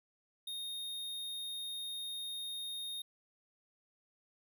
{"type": "tone", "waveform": "square", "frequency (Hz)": 3700, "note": "A#7", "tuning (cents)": -14, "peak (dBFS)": -40, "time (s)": [0.47, 3.02], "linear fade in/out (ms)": 5, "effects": []}